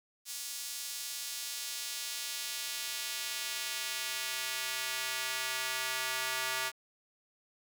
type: tone with high-pass filter sweep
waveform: square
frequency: 129.9 Hz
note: C3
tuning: 12 cents flat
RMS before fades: -37 dBFS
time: 0.25-6.72 s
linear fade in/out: 50 ms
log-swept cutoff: 5600 to 1400 Hz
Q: 0.81
effects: none